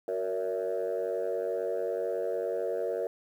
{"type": "chord", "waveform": "sine", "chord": "F# dominant seventh", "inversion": "none", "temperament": "equal with one note detuned", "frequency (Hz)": [370, 466.2, 568.3, 659.3], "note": ["F#4", "A#4", "C#5", "E5"], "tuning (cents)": [0, 0, 43, 0], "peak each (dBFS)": [-35, -31, -33, -35], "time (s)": [0.08, 3.07], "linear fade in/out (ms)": 2, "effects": ["tanh soft clip ceiling -23 dBFS", "10-bit"]}